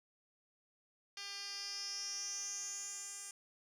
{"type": "tone with band-pass filter sweep", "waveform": "10% pulse", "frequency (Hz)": 399.8, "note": "G4", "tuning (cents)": 34, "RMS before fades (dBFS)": -44, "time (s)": [1.17, 3.31], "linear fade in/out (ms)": 2, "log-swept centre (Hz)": [4200, 8000], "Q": 6.9, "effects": []}